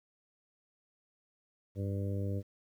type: harmonic tone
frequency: 99.1 Hz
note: G2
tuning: 19 cents sharp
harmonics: 1 / 2 / 3 / 4 / 5 / 6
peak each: -33 / -41 / -43 / -46 / -44 / -49 dBFS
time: 1.75-2.43 s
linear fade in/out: 50 ms
effects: 11-bit